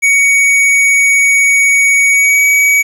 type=tone with pitch glide; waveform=square; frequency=2242 to 2267 Hz; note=C#7 to C#7; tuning=+19 to +38 cents; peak=-7 dBFS; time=0.02-2.83 s; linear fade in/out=20 ms; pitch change=+19 cents; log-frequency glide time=2.09-2.43 s; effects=low-pass 12000 Hz 12 dB/octave + 7-bit